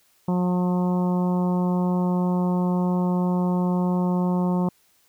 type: harmonic tone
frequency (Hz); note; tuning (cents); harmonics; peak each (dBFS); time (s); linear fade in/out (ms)
179.8; F#3; -49; 1 / 2 / 3 / 4 / 5 / 6 / 7; -20 / -30 / -33 / -36 / -33 / -38 / -47; 0.28-4.69; 5
effects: white hiss -62 dBFS RMS until 5.08 s